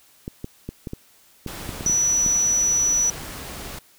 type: clicks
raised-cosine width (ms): 3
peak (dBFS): -17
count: 11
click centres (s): 0.279 / 0.444 / 0.69 / 0.872 / 0.934 / 1.463 / 1.692 / 1.809 / 1.863 / 1.898 / 2.263
type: noise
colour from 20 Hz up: pink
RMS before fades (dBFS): -35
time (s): 1.47-3.79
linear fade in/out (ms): 5
type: tone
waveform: sine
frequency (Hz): 5910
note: F#8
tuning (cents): -3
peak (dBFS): -17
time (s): 1.86-3.1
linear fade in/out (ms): 2
effects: white hiss -55 dBFS RMS until 3.98 s